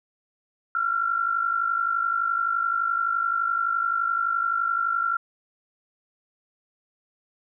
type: tone pair together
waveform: sine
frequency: 1357.3 / 1409 Hz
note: F6 / F6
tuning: -50 / +15 cents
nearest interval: minor second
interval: 65 cents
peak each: -23 / -27 dBFS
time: 0.75-5.17 s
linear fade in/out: 2 ms
effects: none